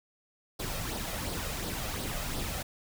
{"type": "noise with flanger", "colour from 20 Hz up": "pink", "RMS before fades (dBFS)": -35, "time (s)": [0.59, 2.63], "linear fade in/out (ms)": 10, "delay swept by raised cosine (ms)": [0.21, 1.61], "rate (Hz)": 2.8, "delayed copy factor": 0.5, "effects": []}